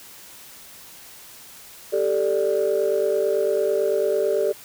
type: chord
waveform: sine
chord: G suspended second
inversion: none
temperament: just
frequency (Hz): 392 / 441 / 588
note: G4 / A4 / D5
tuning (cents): 0 / +4 / +2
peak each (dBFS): -22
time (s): 1.92-4.53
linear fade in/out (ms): 20
effects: tanh soft clip ceiling -12 dBFS + white hiss -44 dBFS RMS until 4.64 s